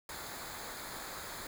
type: noise with comb filter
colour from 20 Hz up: pink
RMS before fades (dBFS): -44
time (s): 0.09-1.47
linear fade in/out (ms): 2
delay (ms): 0.35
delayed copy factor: -0.65
effects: none